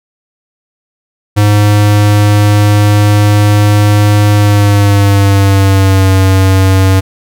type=tone with pitch glide; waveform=square; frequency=103.83 to 95.21 Hz; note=G#2 to G2; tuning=0 to -50 cents; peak=-5 dBFS; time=1.36-7.01 s; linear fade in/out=20 ms; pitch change=-150 cents; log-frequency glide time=4.35-6.09 s; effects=none